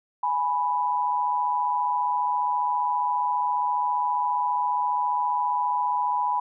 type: tone pair together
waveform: sine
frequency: 833 / 987.8 Hz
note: G#5 / B5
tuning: +5 / 0 cents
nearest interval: minor third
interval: 295 cents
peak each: -27 / -23 dBFS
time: 0.23-6.4 s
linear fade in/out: 5 ms
effects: none